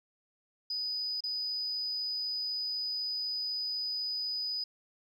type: tone with dropouts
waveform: sine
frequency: 4978 Hz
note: D#8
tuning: in tune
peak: -31 dBFS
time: 0.7-4.64 s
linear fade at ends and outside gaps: 5 ms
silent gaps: 1.206-1.237 s
effects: tanh soft clip ceiling -27 dBFS + 12-bit